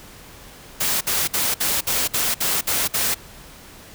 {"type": "noise bursts", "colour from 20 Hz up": "white", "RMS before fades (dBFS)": -21, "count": 9, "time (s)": [0.8, 3.146], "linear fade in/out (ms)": 10, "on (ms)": 210, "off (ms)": 57, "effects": ["pink hiss -43 dBFS RMS until 3.94 s"]}